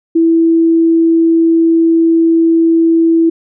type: tone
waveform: sine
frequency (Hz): 329.6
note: E4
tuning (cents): 0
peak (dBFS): -6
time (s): 0.15-3.3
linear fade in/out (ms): 10
effects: none